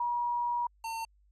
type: tone pair in turn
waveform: sine / square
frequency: 959 / 905.2 Hz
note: A#5 / A5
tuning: +49 / +49 cents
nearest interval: minor second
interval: 100 cents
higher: first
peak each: -28 / -35 dBFS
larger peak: first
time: 0-0.67 / 0.84-1.05 s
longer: first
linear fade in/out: 5 ms
effects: added 50 Hz sine -62 dBFS peak until 1.31 s + AAC 32 kbps